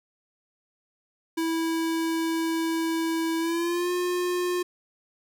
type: tone with pitch glide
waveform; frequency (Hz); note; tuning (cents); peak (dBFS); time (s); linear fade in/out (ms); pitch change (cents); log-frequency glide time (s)
square; 327.4 to 357; E4 to F4; -12 to +38; -25; 1.37-4.63; 10; +150; 3.39-3.91
effects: none